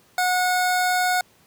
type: tone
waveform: 25% pulse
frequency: 729 Hz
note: F#5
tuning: 26 cents flat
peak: -15 dBFS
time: 0.18-1.21 s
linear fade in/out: 2 ms
effects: pink hiss -57 dBFS RMS until 1.46 s + high-pass 100 Hz 12 dB/octave